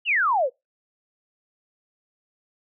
sine exponential sweep, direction down, 3029 to 468 Hz, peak -18 dBFS, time 0.05-0.5 s, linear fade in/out 50 ms, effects noise-tail reverb RT60 0.2 s tail -26 dB re dry

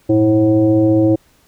sine tone with frequency modulation, 325.3 Hz, E4, 23 cents flat, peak -9 dBFS, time 0.09-1.16 s, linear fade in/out 10 ms, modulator 212 Hz, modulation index 0.84, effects pink hiss -54 dBFS RMS until 1.47 s

